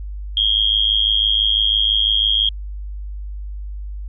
sine tone with amplitude modulation, 3256 Hz, G#7, 35 cents flat, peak -10 dBFS, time 0.37-2.49 s, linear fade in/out 2 ms, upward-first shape sine, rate 106 Hz, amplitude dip 85%, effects added 50 Hz sine -26 dBFS peak until 4.08 s

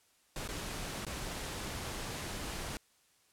pink noise with dropouts, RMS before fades -40 dBFS, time 0.36-2.77 s, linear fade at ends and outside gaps 1 ms, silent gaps 0.477-0.488 / 1.05-1.066 s, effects white hiss -69 dBFS RMS until 3.32 s + low-pass 11000 Hz 12 dB/octave

